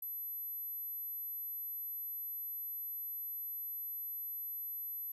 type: tone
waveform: sine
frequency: 12000 Hz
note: F#9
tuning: 23 cents sharp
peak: -39 dBFS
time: 0.02-5.12 s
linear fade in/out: 5 ms
effects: none